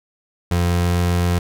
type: tone with pitch glide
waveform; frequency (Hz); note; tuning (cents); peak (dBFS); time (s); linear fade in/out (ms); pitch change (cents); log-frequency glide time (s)
30% pulse; 87.31 to 87.82; F2 to F2; 0 to +10; -13; 0.51-1.39; 5; +10; 0.67-0.96
effects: none